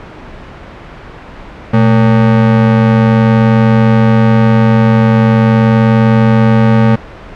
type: ring-modulated tone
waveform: square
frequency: 170 Hz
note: F3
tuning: 46 cents flat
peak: -3 dBFS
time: 1.73-6.96 s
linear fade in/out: 10 ms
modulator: 50.2 Hz
effects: pink hiss -30 dBFS RMS until 7.35 s + low-pass 2000 Hz 12 dB/octave